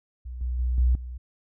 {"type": "tone with level steps", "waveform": "sine", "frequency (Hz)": 61.74, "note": "B1", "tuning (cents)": 0, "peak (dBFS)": [-33, -25, -22, -17, -33], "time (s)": [0.25, 1.18], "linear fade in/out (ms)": 10, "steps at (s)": [0.41, 0.59, 0.78, 0.95], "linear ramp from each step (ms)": 2, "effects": []}